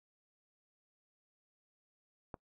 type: click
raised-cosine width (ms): 1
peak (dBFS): -29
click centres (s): 2.342
effects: noise-tail reverb RT60 0.1 s tail -24 dB re dry